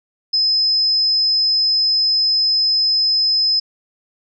sine tone, 5100 Hz, D#8, 42 cents sharp, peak -13 dBFS, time 0.33-3.6 s, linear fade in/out 10 ms, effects none

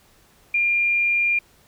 sine tone, 2400 Hz, D7, 37 cents sharp, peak -17 dBFS, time 0.54-1.39 s, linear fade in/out 5 ms, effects pink hiss -56 dBFS RMS until 1.67 s

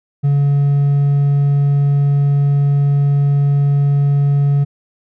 triangle tone with hard clipping, 141.9 Hz, C#3, 41 cents sharp, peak -11 dBFS, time 0.23-4.65 s, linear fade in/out 20 ms, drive 5 dB, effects none

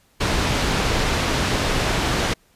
pink low-pass noise, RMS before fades -21 dBFS, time 0.2-2.34 s, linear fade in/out 10 ms, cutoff 5400 Hz, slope 12 dB/octave, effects pink hiss -59 dBFS RMS until 2.55 s + resampled to 32000 Hz

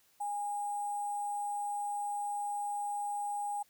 sine tone with sample-and-hold, 820 Hz, G#5, 22 cents flat, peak -33 dBFS, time 0.2-3.63 s, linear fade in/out 10 ms, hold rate 8820 Hz, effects white hiss -68 dBFS RMS until 3.69 s

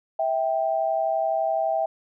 sine tone pair together, 652.2 / 784 Hz, E5 / G5, -19 / 0 cents, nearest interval minor third, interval 319 cents, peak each -23 / -25 dBFS, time 0.19-1.86 s, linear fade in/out 5 ms, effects none

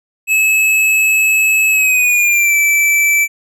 square tone with pitch glide, 2590 to 2321 Hz, E7 to D7, -31 to -21 cents, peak -10 dBFS, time 0.27-3.28 s, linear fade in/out 50 ms, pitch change -190 cents, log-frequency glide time 1.7-2.56 s, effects none

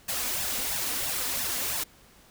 white noise with flanger, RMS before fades -30 dBFS, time 0.08-1.84 s, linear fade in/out 10 ms, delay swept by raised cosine 1.1 to 4.1 ms, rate 3 Hz, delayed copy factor +0.7, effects pink hiss -56 dBFS RMS until 2.3 s

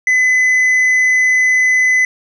sine tone with tanh clipping, 2016 Hz, B6, 35 cents sharp, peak -10 dBFS, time 0.07-2.05 s, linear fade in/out 2 ms, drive 4 dB, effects none

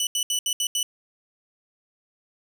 20% pulse tone bursts at uneven times, 2970 Hz, F#7, 6 cents sharp, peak -17 dBFS, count 6, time 0-0.07 / 0.15-0.23 / 0.3-0.39 / 0.46-0.53 / 0.6-0.67 / 0.75-0.83 s, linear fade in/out 2 ms, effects none

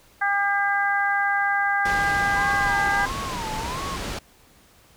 harmonic tone, 401.4 Hz, G4, 41 cents sharp, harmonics 2 / 3 / 4 / 5, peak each -24 / -29 / -22 / -30 dBFS, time 0.21-3.06 s, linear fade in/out 10 ms
pink low-pass noise, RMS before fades -31 dBFS, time 1.85-4.19 s, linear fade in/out 5 ms, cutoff 7000 Hz, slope 12 dB/octave
sine tone with vibrato, 980 Hz, B5, 14 cents flat, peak -30 dBFS, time 2.36-3.97 s, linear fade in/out 10 ms, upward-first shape sine, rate 1.5 Hz, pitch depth 220 cents each way
effects pink hiss -55 dBFS RMS until 4.96 s

